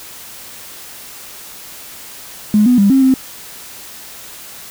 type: tone with pitch steps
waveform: triangle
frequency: 210.6 / 247.7 / 200.2 / 267.6 / 262.3 Hz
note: G#3 / B3 / G3 / C4 / C4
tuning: +24 / +5 / +37 / +39 / +4 cents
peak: -3 dBFS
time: 2.54-3.14 s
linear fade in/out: 2 ms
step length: 120 ms
effects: tanh soft clip ceiling -5 dBFS + white hiss -34 dBFS RMS until 4.7 s